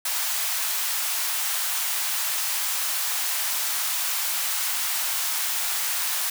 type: high-pass noise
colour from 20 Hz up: white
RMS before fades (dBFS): -26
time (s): 0.05-6.3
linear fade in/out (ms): 5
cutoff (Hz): 740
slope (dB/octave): 24
effects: none